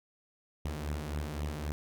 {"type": "beating tone pair", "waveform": "sawtooth", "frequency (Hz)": [73.42, 77.22], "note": ["D2", "D#2"], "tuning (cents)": [0, -13], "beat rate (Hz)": 3.8, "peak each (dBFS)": [-32, -35], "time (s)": [0.65, 1.72], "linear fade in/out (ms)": 0, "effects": []}